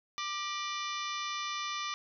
harmonic tone with a mistuned harmonic, 592 Hz, D5, 14 cents sharp, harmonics 2 / 3 / 4 / 5 / 6 / 7 / 8 / 9 / 10, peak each -37 / -45 / -42 / -45 / -42 / -48 / -49 / -49 / -46 dBFS, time 0.18-1.94 s, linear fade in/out 0 ms, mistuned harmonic 3, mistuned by +140 cents, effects none

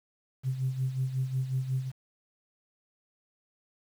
sine tone with tremolo, 130.81 Hz, C3, in tune, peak -24 dBFS, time 0.43-1.92 s, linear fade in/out 50 ms, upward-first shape sine, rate 5.5 Hz, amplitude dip 70%, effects tanh soft clip ceiling -21 dBFS + 9-bit

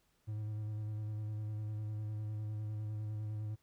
triangle tone with vibrato, 106.8 Hz, G#2, 49 cents sharp, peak -35 dBFS, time 0.27-3.56 s, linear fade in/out 20 ms, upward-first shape square, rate 9.9 Hz, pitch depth 19 cents each way, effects pink hiss -75 dBFS RMS until 3.62 s

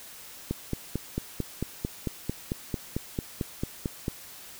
click train, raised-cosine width 3 ms, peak -15 dBFS, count 17, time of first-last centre 0.51-4.081 s, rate 4.48 Hz, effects white hiss -46 dBFS RMS until 4.59 s

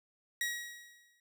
sawtooth tone with exponential decay, 1905 Hz, A#6, 37 cents sharp, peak -27 dBFS, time 0.41-1.2 s, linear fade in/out 2 ms, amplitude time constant 170 ms, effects none

